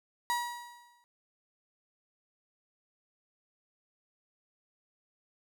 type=tone with exponential decay; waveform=35% pulse; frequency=960 Hz; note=B5; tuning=49 cents flat; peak=-25 dBFS; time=0.3-1.04 s; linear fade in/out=0 ms; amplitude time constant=160 ms; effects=none